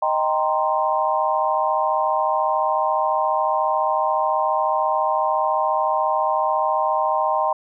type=chord; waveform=sine; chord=C minor seventh; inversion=first; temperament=equal; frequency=622.3 / 784 / 932.3 / 1046.5 Hz; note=Eb5 / G5 / Bb5 / C6; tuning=0 / 0 / 0 / 0 cents; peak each=-23 dBFS; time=0.02-7.53 s; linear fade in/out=5 ms; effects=none